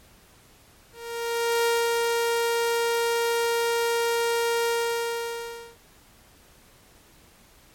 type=tone with ADSR envelope; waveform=sawtooth; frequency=466.6 Hz; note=A#4; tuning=2 cents sharp; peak=-16 dBFS; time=0.92-5.77 s; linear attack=730 ms; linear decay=240 ms; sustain=-2 dB; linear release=1100 ms; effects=pink hiss -55 dBFS RMS until 7.74 s + MP3 64 kbps